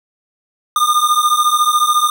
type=beating tone pair; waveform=square; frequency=1207 / 1221 Hz; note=D6 / D#6; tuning=+47 / -33 cents; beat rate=14 Hz; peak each=-15 dBFS; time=0.76-2.1 s; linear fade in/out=2 ms; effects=none